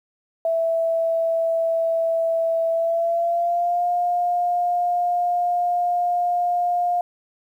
sine tone with pitch glide, 659.3 to 706.6 Hz, E5 to F5, 0 to +20 cents, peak -18 dBFS, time 0.45-7.01 s, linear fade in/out 2 ms, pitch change +120 cents, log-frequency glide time 2.7-3.86 s, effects 9-bit

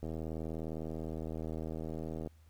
click train, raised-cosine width 2 ms, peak -27 dBFS, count 180, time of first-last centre 0.03-2.273 s, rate 79.8 Hz, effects added 79 Hz sine -58 dBFS peak until 2.49 s + pink hiss -71 dBFS RMS until 2.49 s

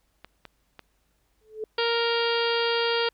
clicks, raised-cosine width 0.3 ms, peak -25 dBFS, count 3, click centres 0.246 / 0.453 / 0.793 s
sine tone with exponential growth, 434 Hz, A4, 24 cents flat, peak -26 dBFS, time 1.41-1.64 s, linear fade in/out 2 ms, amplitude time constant 49 ms
harmonic tone, 466.2 Hz, A#4, in tune, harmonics 1 / 2 / 3 / 4 / 5 / 6 / 7 / 8 / 9 / 10, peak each -25 / -31 / -31 / -35 / -37 / -33 / -32 / -38 / -38 / -34 dBFS, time 1.78-3.09 s, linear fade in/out 5 ms
effects added 50 Hz sine -70 dBFS peak until 3.13 s + pink hiss -71 dBFS RMS until 3.13 s

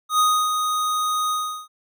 square tone with ADSR envelope, 1244.5 Hz, D#6, in tune, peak -15 dBFS, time 0.09-1.68 s, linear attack 100 ms, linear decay 300 ms, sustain -6 dB, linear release 370 ms, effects none

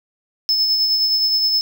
triangle tone with tremolo, 5230 Hz, E8, 15 cents flat, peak -12 dBFS, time 0.49-1.61 s, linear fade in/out 0 ms, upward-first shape sine, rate 9.6 Hz, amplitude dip 35%, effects none

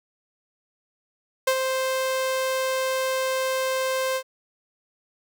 sawtooth tone with ADSR envelope, 523.3 Hz, C5, in tune, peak -13 dBFS, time 1.47-4.23 s, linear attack 7 ms, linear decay 68 ms, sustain -6 dB, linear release 71 ms, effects none

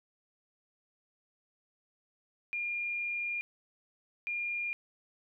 sine tone bursts at uneven times, 2411 Hz, D7, 45 cents sharp, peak -32 dBFS, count 2, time 2.53-3.41 / 4.27-4.73 s, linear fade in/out 0 ms, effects none

